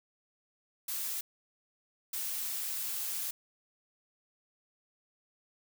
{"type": "noise bursts at uneven times", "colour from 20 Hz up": "blue", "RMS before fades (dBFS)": -36, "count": 2, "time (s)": [[0.88, 1.21], [2.13, 3.31]], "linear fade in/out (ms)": 5, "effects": []}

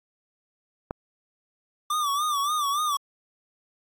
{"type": "click", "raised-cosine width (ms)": 1, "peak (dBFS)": -15, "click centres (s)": 0.909}
{"type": "tone with vibrato", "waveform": "square", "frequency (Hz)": 1174, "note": "D6", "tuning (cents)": -1, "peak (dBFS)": -24, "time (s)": [1.9, 2.97], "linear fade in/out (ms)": 5, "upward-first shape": "sine", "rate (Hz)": 3.5, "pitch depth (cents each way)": 93}
{"effects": ["AAC 64 kbps"]}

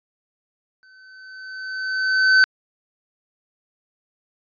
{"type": "tone with exponential growth", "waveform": "square", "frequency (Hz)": 1525, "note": "G6", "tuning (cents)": -48, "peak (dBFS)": -10, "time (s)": [0.83, 2.44], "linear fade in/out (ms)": 0, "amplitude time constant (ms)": 350, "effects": ["resampled to 11025 Hz"]}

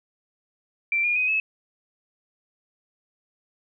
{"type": "tone with pitch steps", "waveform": "sine", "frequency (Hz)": [2349, 2426, 2506, 2588], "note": ["D7", "D#7", "D#7", "E7"], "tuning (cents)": [0, -44, 12, -32], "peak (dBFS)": -20, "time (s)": [0.92, 1.4], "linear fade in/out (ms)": 2, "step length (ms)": 120, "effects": []}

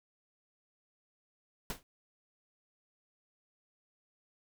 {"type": "noise with exponential decay", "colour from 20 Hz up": "pink", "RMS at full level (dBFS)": -34, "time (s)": [1.7, 1.83], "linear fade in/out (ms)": 1, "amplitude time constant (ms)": 28, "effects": []}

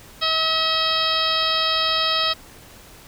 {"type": "harmonic tone", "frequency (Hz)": 641, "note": "E5", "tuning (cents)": -49, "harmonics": [1, 2, 3, 4, 5, 6, 7, 8], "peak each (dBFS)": [-29, -24, -30, -30, -25, -24, -28, -27], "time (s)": [0.21, 2.34], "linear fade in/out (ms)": 20, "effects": ["pink hiss -45 dBFS RMS until 3.07 s"]}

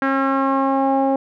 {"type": "tone with low-pass filter sweep", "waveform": "sawtooth", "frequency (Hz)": 270.6, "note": "C#4", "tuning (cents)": -42, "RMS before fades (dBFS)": -18, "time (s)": [0.02, 1.16], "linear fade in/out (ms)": 2, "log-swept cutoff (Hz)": [1600, 700], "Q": 3.7, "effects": []}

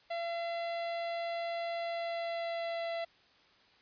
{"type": "tone with pitch glide", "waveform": "45% pulse", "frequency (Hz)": [679, 672.4], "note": ["F5", "E5"], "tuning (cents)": [-49, 34], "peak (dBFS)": -34, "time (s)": [0.1, 3.05], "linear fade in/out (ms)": 10, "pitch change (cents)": -17, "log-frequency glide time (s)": [1.81, 2.92], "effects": ["white hiss -64 dBFS RMS until 3.81 s", "resampled to 11025 Hz"]}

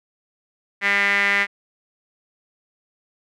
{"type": "tone with band-pass filter", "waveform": "sawtooth", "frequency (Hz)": 200.5, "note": "G3", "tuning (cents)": 39, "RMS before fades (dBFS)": -19, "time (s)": [0.81, 1.47], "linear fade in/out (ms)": 50, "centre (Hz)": 2000, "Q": 5.9, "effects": []}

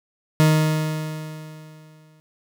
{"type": "tone with exponential decay", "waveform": "40% pulse", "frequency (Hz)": 155.56, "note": "D#3", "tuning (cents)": 0, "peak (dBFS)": -11, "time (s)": [0.4, 2.2], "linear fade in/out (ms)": 0, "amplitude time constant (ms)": 390, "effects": []}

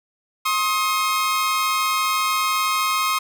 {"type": "tone pair together", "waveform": "sawtooth", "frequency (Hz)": [1068, 1261.8], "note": ["C6", "D#6"], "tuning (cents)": [35, 24], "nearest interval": "minor third", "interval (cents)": 289, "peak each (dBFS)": -18, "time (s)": [0.45, 3.19], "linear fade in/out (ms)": 10, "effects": []}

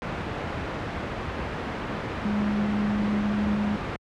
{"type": "tone in noise", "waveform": "sine", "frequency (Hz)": 207.7, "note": "G#3", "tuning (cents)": 0, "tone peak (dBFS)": -23, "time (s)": [2.25, 3.76], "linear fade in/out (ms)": 0, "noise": "pink", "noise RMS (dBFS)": -29, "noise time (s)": [0.02, 3.96], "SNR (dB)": 3, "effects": ["high-pass 60 Hz 12 dB/octave", "low-pass 2000 Hz 12 dB/octave"]}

